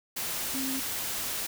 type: tone in noise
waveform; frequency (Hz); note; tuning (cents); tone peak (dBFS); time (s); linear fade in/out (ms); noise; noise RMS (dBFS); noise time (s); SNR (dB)
sine; 265.7; C4; +27; -32; 0.54-0.8; 10; white; -33; 0.16-1.47; -2
effects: none